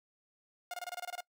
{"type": "tone bursts", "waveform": "sawtooth", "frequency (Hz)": 713, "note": "F5", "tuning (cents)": 36, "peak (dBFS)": -34, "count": 10, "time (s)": [0.71, 1.206], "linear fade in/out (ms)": 2, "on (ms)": 28, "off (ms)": 24, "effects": ["noise-tail reverb RT60 0.1 s tail -22 dB re dry"]}